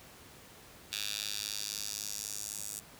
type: tone with high-pass filter sweep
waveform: 10% pulse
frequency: 103.83 Hz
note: G#2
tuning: in tune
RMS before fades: -39 dBFS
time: 0.92-2.8 s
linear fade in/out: 5 ms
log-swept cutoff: 3400 to 7900 Hz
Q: 1.8
effects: pink hiss -54 dBFS RMS until 2.99 s + high-pass 60 Hz 12 dB/octave